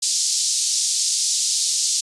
white band-pass noise, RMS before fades -21 dBFS, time 0.02-2.01 s, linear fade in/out 10 ms, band 4500 to 7700 Hz, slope 24 dB/octave, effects resampled to 24000 Hz

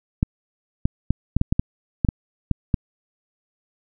clicks, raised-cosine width 5 ms, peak -5 dBFS, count 11, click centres 0.229 / 0.855 / 1.106 / 1.366 / 1.414 / 1.525 / 1.595 / 2.048 / 2.088 / 2.513 / 2.742 s, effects none

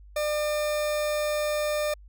40% pulse tone, 600 Hz, D5, 37 cents sharp, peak -24 dBFS, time 0.16-1.94 s, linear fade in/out 5 ms, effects added 50 Hz sine -46 dBFS peak until 2.08 s

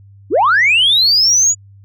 sine linear sweep, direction up, 238 to 6950 Hz, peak -7 dBFS, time 0.3-1.55 s, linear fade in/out 50 ms, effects tanh soft clip ceiling -5 dBFS + added 99 Hz sine -39 dBFS peak until 1.84 s

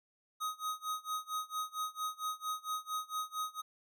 square tone with tremolo, 1256 Hz, D#6, 16 cents sharp, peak -34 dBFS, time 0.4-3.62 s, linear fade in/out 20 ms, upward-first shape sine, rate 4.4 Hz, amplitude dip 95%, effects none

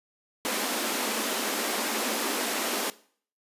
pink high-pass noise, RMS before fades -29 dBFS, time 0.45-2.9 s, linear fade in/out 0 ms, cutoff 210 Hz, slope 96 dB/octave, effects noise-tail reverb RT60 0.5 s tail -19 dB re dry + resampled to 32000 Hz

